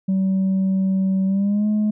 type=tone with pitch glide; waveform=sine; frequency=190.9 to 211.8 Hz; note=G3 to G#3; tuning=-46 to +34 cents; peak=-14 dBFS; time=0.08-1.91 s; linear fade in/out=10 ms; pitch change=+180 cents; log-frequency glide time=1.26-1.67 s; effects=tanh soft clip ceiling -15 dBFS